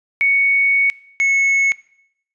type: tone pair in turn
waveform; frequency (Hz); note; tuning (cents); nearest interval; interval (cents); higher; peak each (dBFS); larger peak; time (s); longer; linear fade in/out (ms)
sine / triangle; 2225 / 2197; C#7 / C#7; +6 / -16; unison; 22; first; -12 / -11; second; 0.21-0.9 / 1.2-1.72; first; 0
effects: noise-tail reverb RT60 0.7 s tail -21 dB re dry + resampled to 22050 Hz